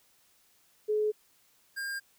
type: tone pair in turn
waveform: sine / square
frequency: 425.5 / 1606.5 Hz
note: G#4 / G6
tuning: +42 / +42 cents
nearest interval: octave + major seventh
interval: 2300 cents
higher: second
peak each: -25 / -34 dBFS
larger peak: first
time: 0.88-1.12 / 1.76-2 s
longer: neither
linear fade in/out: 20 ms
effects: white hiss -66 dBFS RMS until 2.18 s